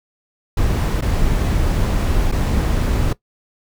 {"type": "noise with dropouts", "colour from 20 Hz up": "brown", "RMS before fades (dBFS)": -17, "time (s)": [0.57, 3.13], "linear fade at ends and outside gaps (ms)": 5, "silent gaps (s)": [[1.01, 1.021], [2.316, 2.322]], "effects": ["noise-tail reverb RT60 0.1 s tail -19 dB re dry"]}